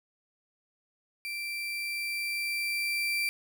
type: tone with level ramp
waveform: 35% pulse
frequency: 2349 Hz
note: D7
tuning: in tune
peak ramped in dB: -32 to -25 dBFS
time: 1.25-3.29 s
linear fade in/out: 0 ms
effects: none